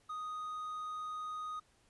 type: tone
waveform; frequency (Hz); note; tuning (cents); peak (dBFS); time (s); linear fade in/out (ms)
triangle; 1244.5; D#6; 0; -37; 0.09-1.6; 10
effects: pink hiss -70 dBFS RMS until 1.89 s + resampled to 24000 Hz